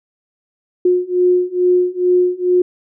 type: beating tone pair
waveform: sine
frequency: 359.1 / 361.4 Hz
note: F4 / F#4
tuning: +48 / -41 cents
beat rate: 2.3 Hz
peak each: -15 / -14 dBFS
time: 0.85-2.62 s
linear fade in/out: 5 ms
effects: none